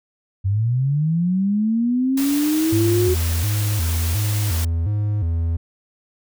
sine linear sweep, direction up, 93.1 to 370 Hz, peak -16 dBFS, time 0.44-3.15 s, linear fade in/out 20 ms
white noise, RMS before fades -29 dBFS, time 2.17-4.65 s, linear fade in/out 5 ms
triangle tone with vibrato, 93.1 Hz, F#2, 11 cents sharp, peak -16 dBFS, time 2.72-5.57 s, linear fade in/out 10 ms, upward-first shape square, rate 1.4 Hz, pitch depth 200 cents each way
effects none

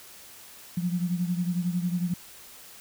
sine beating tone pair, 174.61 / 185.61 Hz, F3 / F#3, 0 / +6 cents, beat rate 11 Hz, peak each -26 / -31 dBFS, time 0.77-2.14 s, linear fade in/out 5 ms, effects white hiss -48 dBFS RMS until 2.8 s

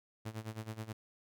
sawtooth tone with tremolo, 110 Hz, A2, in tune, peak -34 dBFS, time 0.25-0.93 s, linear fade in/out 10 ms, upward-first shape sine, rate 9.4 Hz, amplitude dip 85%, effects none

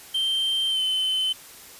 triangle tone with pitch glide, 3136 to 3056 Hz, G7 to G7, 0 to -45 cents, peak -20 dBFS, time 0.14-1.33 s, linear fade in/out 10 ms, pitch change -45 cents, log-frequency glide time 0.69-0.8 s, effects white hiss -45 dBFS RMS until 1.79 s + resampled to 32000 Hz

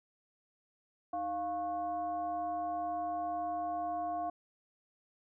sine tone with frequency modulation, 703 Hz, F5, 11 cents sharp, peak -33 dBFS, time 1.13-4.3 s, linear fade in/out 5 ms, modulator 392 Hz, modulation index 0.59, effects none

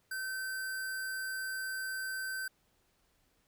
sine tone with sample-and-hold, 1536 Hz, G6, 36 cents flat, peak -35 dBFS, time 0.11-2.48 s, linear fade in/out 5 ms, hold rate 6300 Hz, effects pink hiss -73 dBFS RMS until 3.47 s

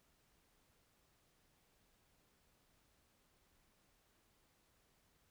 silence, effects pink hiss -75 dBFS RMS until 5.3 s

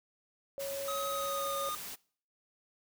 sine tone, 554.4 Hz, C#5, in tune, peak -36 dBFS, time 0.58-1.69 s, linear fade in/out 0 ms
white noise, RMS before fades -43 dBFS, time 0.59-1.96 s, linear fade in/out 20 ms
square tone with pitch glide, 1267 to 1221.7 Hz, D#6 to D#6, +31 to -32 cents, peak -36 dBFS, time 0.88-1.75 s, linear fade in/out 2 ms, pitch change -63 cents, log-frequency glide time 1.09-1.53 s
effects noise-tail reverb RT60 0.5 s tail -23 dB re dry

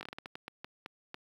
slowing click train, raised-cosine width 0.3 ms, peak -25 dBFS, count 12, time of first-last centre 0.01-1.144 s, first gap 19 ms, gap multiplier 1.31, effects high-pass 100 Hz 12 dB/octave + 9-bit

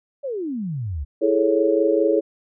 sine exponential sweep, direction down, 587 to 64.7 Hz, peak -24 dBFS, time 0.23-1.05 s, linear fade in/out 20 ms
sine chord, A major seventh, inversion second, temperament equal, 329.6 / 415.3 / 440 / 554.4 Hz, E4 / G#4 / A4 / C#5, 0 / 0 / 0 / 0 cents, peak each -21 dBFS, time 1.21-2.21 s, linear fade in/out 20 ms
effects none

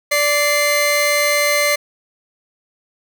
sawtooth tone pair together, 583.3 / 2081 Hz, D5 / C7, -12 / -10 cents, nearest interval octave + minor seventh, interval 2202 cents, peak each -13 dBFS, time 0.11-1.76 s, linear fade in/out 10 ms, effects none

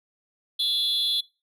triangle tone cluster, 3411 / 3668 / 4072 Hz, G#7 / A#7 / C8, +46 / -29 / -48 cents, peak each -22 / -29 / -25 dBFS, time 0.59-1.21 s, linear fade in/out 10 ms, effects noise-tail reverb RT60 0.3 s tail -24 dB re dry + tanh soft clip ceiling -17 dBFS

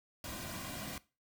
pink noise with comb filter, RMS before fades -43 dBFS, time 0.24-0.98 s, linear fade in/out 2 ms, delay 2.3 ms, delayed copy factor -0.7, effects noise-tail reverb RT60 0.3 s tail -19 dB re dry

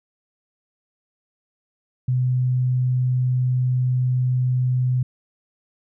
sine tone, 126.6 Hz, B2, 43 cents sharp, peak -17 dBFS, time 2.08-5.03 s, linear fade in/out 5 ms, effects none

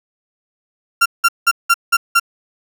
35% pulse tone bursts, 1377 Hz, F6, 25 cents flat, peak -7 dBFS, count 6, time 1.01-2.198 s, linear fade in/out 10 ms, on 48 ms, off 180 ms, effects none

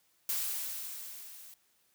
blue noise with level ramp, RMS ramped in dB -32 to -52 dBFS, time 0.29-1.54 s, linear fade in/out 2 ms, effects white hiss -71 dBFS RMS until 1.94 s + high-pass 60 Hz 12 dB/octave

